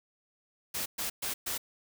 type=noise bursts; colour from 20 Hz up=white; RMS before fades=-34 dBFS; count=4; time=0.74-1.58 s; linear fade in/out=10 ms; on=120 ms; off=120 ms; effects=none